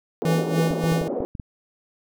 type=band-pass noise; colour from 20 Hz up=white; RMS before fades=-27 dBFS; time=0.22-1.25 s; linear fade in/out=0 ms; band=240 to 550 Hz; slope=24 dB/octave
type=tone with tremolo; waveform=square; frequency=164.7 Hz; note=E3; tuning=1 cent flat; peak=-19 dBFS; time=0.25-1.08 s; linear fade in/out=2 ms; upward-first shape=sine; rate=3.4 Hz; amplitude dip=70%
type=clicks; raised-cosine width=5 ms; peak=-21 dBFS; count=7; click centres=0.709 / 0.839 / 0.921 / 1.014 / 1.205 / 1.352 / 1.398 s
effects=none